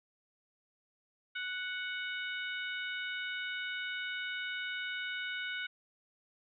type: harmonic tone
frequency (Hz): 740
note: F#5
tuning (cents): 0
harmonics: 2 / 3 / 4 / 5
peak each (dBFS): -38 / -42 / -44 / -46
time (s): 1.35-5.67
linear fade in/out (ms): 10
effects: none